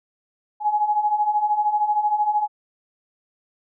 sine beating tone pair, 830.6 / 843.6 Hz, G#5 / G#5, 0 / +27 cents, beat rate 13 Hz, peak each -24 / -19 dBFS, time 0.6-2.48 s, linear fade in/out 50 ms, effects none

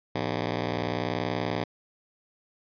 10% pulse ring-modulated tone, 140 Hz, C#3, 18 cents sharp, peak -16 dBFS, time 0.15-1.64 s, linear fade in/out 5 ms, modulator 30.2 Hz, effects resampled to 11025 Hz

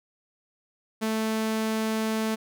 sawtooth tone, 220 Hz, A3, in tune, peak -21 dBFS, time 1.01-2.36 s, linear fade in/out 20 ms, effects none

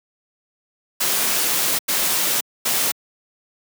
white noise bursts at uneven times, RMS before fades -20 dBFS, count 3, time 1-1.79 / 1.88-2.41 / 2.65-2.92 s, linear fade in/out 10 ms, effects high-pass 150 Hz 12 dB/octave

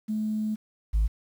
sine tone pair in turn, 215.3 / 53.36 Hz, A3 / G#1, -37 / +48 cents, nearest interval 2 octaves, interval 2415 cents, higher first, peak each -25 / -18 dBFS, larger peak second, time 0.08-0.56 / 0.93-1.08 s, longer first, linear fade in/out 20 ms, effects tanh soft clip ceiling -18 dBFS + 9-bit

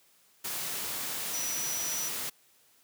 sine tone in noise, 5880 Hz, F#8, 12 cents flat, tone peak -33 dBFS, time 1.33-2.09 s, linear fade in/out 10 ms, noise white, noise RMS -35 dBFS, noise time 0.44-2.3 s, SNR -1 dB, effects white hiss -64 dBFS RMS until 2.83 s + high-pass 100 Hz 12 dB/octave

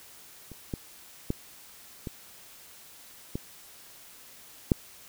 clicks, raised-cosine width 3 ms, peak -30 / -18 / -14 / -21 / -18 / -7 dBFS, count 6, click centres 0.517 / 0.738 / 1.304 / 2.072 / 3.355 / 4.718 s, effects white hiss -51 dBFS RMS until 5.08 s

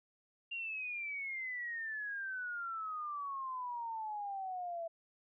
sine exponential sweep, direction down, 2794 to 659.3 Hz, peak -38 dBFS, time 0.51-4.88 s, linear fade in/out 10 ms, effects none

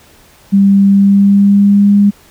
sine tone with pitch glide, 197.7 to 202.7 Hz, G3 to G#3, +15 to -42 cents, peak -4 dBFS, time 0.52-2.11 s, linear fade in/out 20 ms, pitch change +43 cents, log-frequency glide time 0.89-1.96 s, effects pink hiss -44 dBFS RMS until 2.3 s

